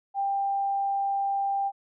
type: tone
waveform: sine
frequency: 792 Hz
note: G5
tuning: 18 cents sharp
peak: -24 dBFS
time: 0.14-1.72 s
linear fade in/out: 50 ms
effects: none